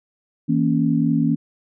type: chord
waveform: sine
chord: A# diminished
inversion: second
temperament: equal with one note detuned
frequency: 162.64 / 233.1 / 277.2 Hz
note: E3 / A#3 / C#4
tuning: -23 / 0 / 0 cents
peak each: -20 dBFS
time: 0.48-1.36 s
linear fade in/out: 20 ms
effects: none